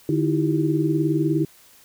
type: tone cluster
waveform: sine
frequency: 149.6 / 316.3 / 335.9 / 393 Hz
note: D3 / D#4 / E4 / G4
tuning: +32 / +29 / +33 / +4 cents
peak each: -23 / -22 / -24 / -28 dBFS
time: 0.09-1.45 s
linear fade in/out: 2 ms
effects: white hiss -52 dBFS RMS until 1.84 s